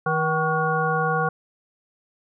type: harmonic tone with a mistuned harmonic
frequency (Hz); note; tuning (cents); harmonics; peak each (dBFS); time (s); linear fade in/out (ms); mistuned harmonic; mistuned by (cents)
159.5; D#3; +43; 1 / 3 / 5 / 7 / 9; -26 / -26 / -26 / -26 / -26; 0.06-1.29; 5; 5; -71
effects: none